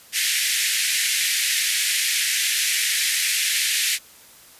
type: band-pass noise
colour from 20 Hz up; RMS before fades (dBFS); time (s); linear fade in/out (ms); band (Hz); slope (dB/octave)
pink; -22; 0.12-3.99; 50; 1800 to 13000; 48
effects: white hiss -48 dBFS RMS until 4.59 s + resampled to 32000 Hz